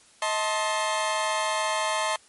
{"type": "chord", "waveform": "sawtooth", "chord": "A diminished", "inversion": "second", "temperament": "just", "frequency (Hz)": [633.6, 880, 1056], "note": ["Eb5", "A5", "C6"], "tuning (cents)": [31, 0, 16], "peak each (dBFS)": -25, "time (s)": [0.22, 2.16], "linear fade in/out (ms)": 2, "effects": ["white hiss -56 dBFS RMS until 2.28 s", "MP3 48 kbps"]}